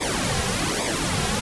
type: noise with flanger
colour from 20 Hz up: pink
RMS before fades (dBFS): -24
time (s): 0-1.41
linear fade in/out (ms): 20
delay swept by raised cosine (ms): 0.69 to 3.39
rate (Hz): 1.2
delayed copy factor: -0.75
effects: resampled to 24000 Hz